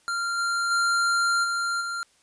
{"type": "tone with level steps", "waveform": "square", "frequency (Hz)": 1387, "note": "F6", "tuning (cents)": -12, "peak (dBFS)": [-26, -24, -21, -25, -29], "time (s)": [0.08, 2.03], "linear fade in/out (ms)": 0, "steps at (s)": [0.37, 0.7, 1.43, 1.8], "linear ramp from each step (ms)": 20, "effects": ["white hiss -62 dBFS RMS until 2.22 s", "resampled to 22050 Hz"]}